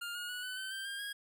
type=tone with pitch steps; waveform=25% pulse; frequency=1406 / 1437.2 / 1469.1 / 1501.7 / 1535 / 1569.1 / 1603.9 / 1639.5 Hz; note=F6 / F6 / F#6 / F#6 / G6 / G6 / G6 / G#6; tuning=+11 / +49 / -13 / +25 / -37 / +1 / +39 / -23 cents; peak=-35 dBFS; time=0.01-1.13 s; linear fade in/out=10 ms; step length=140 ms; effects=none